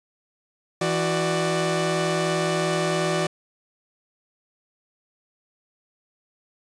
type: tone cluster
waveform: sawtooth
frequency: 164.2 / 371.2 / 592 Hz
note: E3 / F#4 / D5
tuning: -6 / +6 / +14 cents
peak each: -22 dBFS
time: 0.81-3.27 s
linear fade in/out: 5 ms
effects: resampled to 22050 Hz